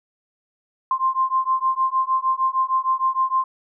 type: beating tone pair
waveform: sine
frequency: 1046.5 / 1053 Hz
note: C6 / C6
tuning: 0 / +11 cents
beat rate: 6.5 Hz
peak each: -21 dBFS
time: 0.91-3.44 s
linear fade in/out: 2 ms
effects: none